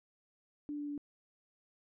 sine tone with pitch steps, 293.7 / 291.7 / 289.7 Hz, D4 / D4 / D4, 0 / -12 / -24 cents, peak -37 dBFS, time 0.69-0.978 s, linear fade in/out 0 ms, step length 96 ms, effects none

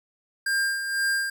square tone with tremolo, 1600 Hz, G6, 35 cents sharp, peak -22 dBFS, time 0.46-1.3 s, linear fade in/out 5 ms, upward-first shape sine, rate 2 Hz, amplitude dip 55%, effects none

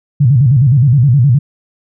sine tone with vibrato, 130.81 Hz, C3, in tune, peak -5 dBFS, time 0.2-1.39 s, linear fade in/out 10 ms, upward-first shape square, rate 9.6 Hz, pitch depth 170 cents each way, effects none

